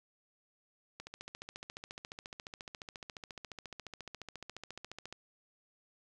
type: click train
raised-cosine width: 0.2 ms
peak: -27 dBFS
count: 60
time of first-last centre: 1-5.126 s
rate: 14.3 Hz
effects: none